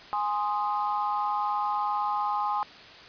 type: chord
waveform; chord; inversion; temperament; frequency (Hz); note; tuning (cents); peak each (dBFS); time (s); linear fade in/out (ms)
sine; Ab major; none; equal; 830.6 / 1046.5 / 1244.5; Ab5 / C6 / Eb6; 0 / 0 / 0; -28 / -30 / -32; 0.13-2.63; 0
effects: white hiss -47 dBFS RMS until 3.08 s + resampled to 11025 Hz